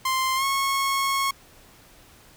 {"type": "tone with pitch glide", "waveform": "sawtooth", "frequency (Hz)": [1046.5, 1094.1], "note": ["C6", "C#6"], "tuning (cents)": [0, -23], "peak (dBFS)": -18, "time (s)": [0.05, 1.31], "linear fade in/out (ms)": 5, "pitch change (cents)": 77, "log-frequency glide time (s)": [0.36, 0.44], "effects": ["pink hiss -52 dBFS RMS until 2.36 s"]}